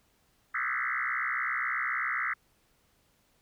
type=tone with frequency modulation; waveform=sine; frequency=1650 Hz; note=G#6; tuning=12 cents flat; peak=-28 dBFS; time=0.54-2.34 s; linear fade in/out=10 ms; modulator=63.7 Hz; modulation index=6.7; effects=pink hiss -69 dBFS RMS until 3.41 s